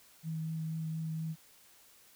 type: tone with vibrato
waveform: sine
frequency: 160 Hz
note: D#3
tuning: 49 cents sharp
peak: -34 dBFS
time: 0.23-1.36 s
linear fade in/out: 50 ms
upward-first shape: triangle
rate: 4.2 Hz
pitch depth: 14 cents each way
effects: white hiss -61 dBFS RMS until 2.15 s